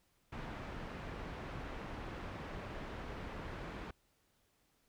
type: low-pass noise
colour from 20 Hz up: pink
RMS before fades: -45 dBFS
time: 0.32-3.91 s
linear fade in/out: 5 ms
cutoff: 2100 Hz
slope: 12 dB/octave
effects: pink hiss -75 dBFS RMS until 4.88 s